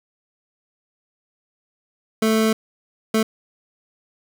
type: tone bursts at uneven times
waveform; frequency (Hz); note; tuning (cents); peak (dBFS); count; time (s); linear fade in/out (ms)
25% pulse; 220.3; A3; +2; -12; 2; 2.22-2.53 / 3.14-3.23; 5
effects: none